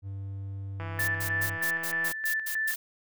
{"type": "tone", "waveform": "triangle", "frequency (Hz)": 98, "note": "G2", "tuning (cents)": 0, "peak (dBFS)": -32, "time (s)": [0.02, 1.59], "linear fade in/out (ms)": 50}
{"type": "click train", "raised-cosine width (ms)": 0.5, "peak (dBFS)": -25, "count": 218, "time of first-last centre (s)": [0.8, 2.115], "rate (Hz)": 165}
{"type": "tone with tremolo", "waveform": "sine", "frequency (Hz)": 1760, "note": "A6", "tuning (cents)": 0, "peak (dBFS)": -26, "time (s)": [0.99, 2.74], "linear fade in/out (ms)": 0, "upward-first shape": "square", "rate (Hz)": 3.2, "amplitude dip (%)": 55}
{"type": "noise bursts", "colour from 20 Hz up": "blue", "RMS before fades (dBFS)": -34, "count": 9, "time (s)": [0.99, 2.76], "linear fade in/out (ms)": 10, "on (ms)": 90, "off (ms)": 120}
{"effects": []}